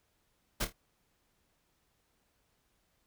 pink noise with echo, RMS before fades -32 dBFS, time 0.6-0.65 s, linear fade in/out 10 ms, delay 26 ms, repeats 3, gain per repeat -9 dB, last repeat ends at 0.728 s, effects pink hiss -75 dBFS RMS until 3.06 s

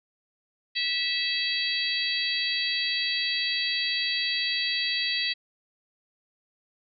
harmonic tone, 654 Hz, E5, 14 cents flat, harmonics 3 / 4 / 5 / 6 / 7, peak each -32 / -32 / -32 / -30 / -31 dBFS, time 0.75-5.34 s, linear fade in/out 20 ms, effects none

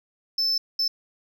sine tone bursts at uneven times, 5274 Hz, E8, in tune, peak -18 dBFS, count 2, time 0.38-0.58 / 0.79-0.88 s, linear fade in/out 5 ms, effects tanh soft clip ceiling -20 dBFS + 10-bit

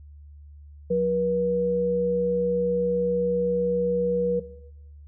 sine tone pair together, 180.62 / 482.2 Hz, F#3 / B4, -41 / -41 cents, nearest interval octave + perfect fourth, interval 1700 cents, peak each -26 / -21 dBFS, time 0.9-4.4 s, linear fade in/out 10 ms, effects noise-tail reverb RT60 0.9 s tail -18 dB re dry + added 73 Hz sine -43 dBFS peak until 5.07 s

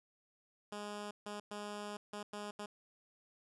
10% pulse tone bursts at uneven times, 207.1 Hz, G#3, 5 cents flat, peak -34 dBFS, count 6, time 0.72-1.11 / 1.26-1.4 / 1.51-1.97 / 2.13-2.23 / 2.33-2.51 / 2.59-2.66 s, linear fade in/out 5 ms, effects resampled to 24000 Hz

